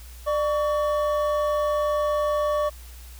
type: tone pair together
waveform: triangle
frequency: 596.4 / 1130 Hz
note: D5 / C#6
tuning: +27 / +33 cents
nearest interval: major seventh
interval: 1106 cents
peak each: -20 / -25 dBFS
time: 0.26-2.7 s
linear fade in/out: 20 ms
effects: added 60 Hz sine -40 dBFS peak until 3.19 s + white hiss -49 dBFS RMS until 3.19 s